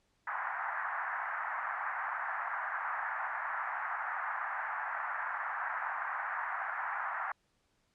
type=band-pass noise; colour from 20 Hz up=white; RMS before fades=-37 dBFS; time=0.27-7.32 s; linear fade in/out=5 ms; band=740 to 1800 Hz; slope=48 dB/octave; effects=pink hiss -75 dBFS RMS until 7.94 s + low-pass 8000 Hz 12 dB/octave